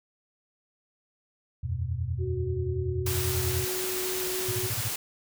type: chord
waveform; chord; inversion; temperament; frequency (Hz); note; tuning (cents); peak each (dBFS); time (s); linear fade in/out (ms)
sine; E suspended second; none; just; 82.41 / 92.71 / 123.61; E2 / F#2 / B2; 0 / +4 / +2; -32; 1.63-3.65; 10
type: tone with vibrato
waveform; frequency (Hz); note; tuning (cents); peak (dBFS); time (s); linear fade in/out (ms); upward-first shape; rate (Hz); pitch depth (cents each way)
sine; 370; F#4; 0; -32; 2.18-4.71; 50; sine; 3.7; 8
type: noise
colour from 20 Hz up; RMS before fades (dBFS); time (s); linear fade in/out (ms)
white; -32; 3.06-4.96; 5
type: tone bursts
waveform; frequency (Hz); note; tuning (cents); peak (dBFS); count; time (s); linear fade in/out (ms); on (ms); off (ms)
sine; 110; A2; 0; -28; 6; 4.48-4.888; 10; 43; 30
effects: none